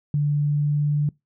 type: tone with pitch glide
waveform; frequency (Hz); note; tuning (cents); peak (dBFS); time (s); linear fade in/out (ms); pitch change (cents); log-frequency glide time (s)
sine; 146.4 to 147.25; D3 to D3; -5 to +5; -18; 0.14-1.09; 2; +10; 0.38-0.93
effects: noise-tail reverb RT60 0.2 s tail -24 dB re dry